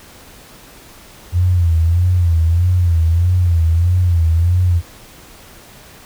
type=tone with vibrato; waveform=sine; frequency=85.9 Hz; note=F2; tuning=28 cents flat; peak=-10 dBFS; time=1.32-4.82 s; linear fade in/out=50 ms; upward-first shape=sine; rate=1.6 Hz; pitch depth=96 cents each way; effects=pink hiss -41 dBFS RMS until 6.05 s